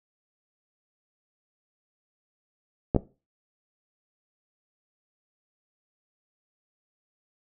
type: clicks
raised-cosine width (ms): 2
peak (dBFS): -7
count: 2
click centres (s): 2.948 / 2.963
effects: noise-tail reverb RT60 0.3 s tail -18 dB re dry